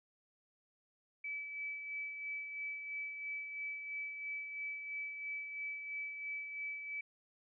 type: tone with tremolo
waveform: sine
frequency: 2300 Hz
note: D7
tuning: 37 cents flat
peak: -38 dBFS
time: 1.24-7.01 s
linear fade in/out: 5 ms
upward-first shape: sine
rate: 3 Hz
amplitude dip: 45%
effects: none